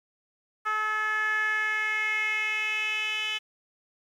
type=tone with band-pass filter sweep; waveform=10% pulse; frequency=430 Hz; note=A4; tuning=40 cents flat; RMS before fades=-28 dBFS; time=0.65-3.39 s; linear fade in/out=20 ms; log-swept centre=1400 to 3000 Hz; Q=4.8; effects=10-bit